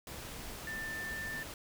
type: tone in noise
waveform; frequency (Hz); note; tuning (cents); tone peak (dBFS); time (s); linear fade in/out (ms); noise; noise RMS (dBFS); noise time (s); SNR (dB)
sine; 1780; A6; +20; -38; 0.67-1.43; 2; pink; -45; 0.07-1.54; +4
effects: none